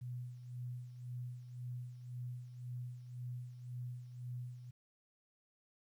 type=tone with tremolo; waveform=sine; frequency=123.47 Hz; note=B2; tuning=in tune; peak=-40 dBFS; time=0.01-4.71 s; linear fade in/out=10 ms; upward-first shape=sine; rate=1.9 Hz; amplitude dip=65%; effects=12-bit